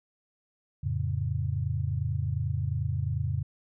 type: chord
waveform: sine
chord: F augmented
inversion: none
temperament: equal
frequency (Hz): 87.31 / 110 / 138.59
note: F2 / A2 / C#3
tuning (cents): 0 / 0 / 0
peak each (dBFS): -31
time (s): 0.83-3.43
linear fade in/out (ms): 10
effects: none